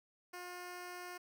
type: tone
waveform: 10% pulse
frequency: 357.1 Hz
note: F4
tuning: 39 cents sharp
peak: -37 dBFS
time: 0.33-1.18 s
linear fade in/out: 10 ms
effects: none